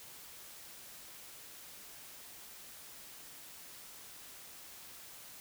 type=silence; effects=white hiss -52 dBFS RMS until 5.4 s